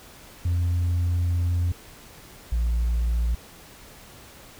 sine tone pair in turn, 87.2 / 58.01 Hz, F2 / A#1, -2 / -8 cents, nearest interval perfect fifth, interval 706 cents, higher first, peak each -18 dBFS, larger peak neither, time 0.45-1.72 / 2.52-3.35 s, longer first, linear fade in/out 5 ms, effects tanh soft clip ceiling -19 dBFS + pink hiss -47 dBFS RMS until 4.59 s

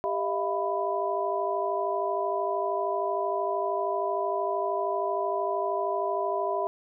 sine tone cluster, 397.3 / 632 / 685 / 992 Hz, G4 / D#5 / F5 / B5, +23 / +27 / -34 / +7 cents, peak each -31 dBFS, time 0.04-6.67 s, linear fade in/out 0 ms, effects none

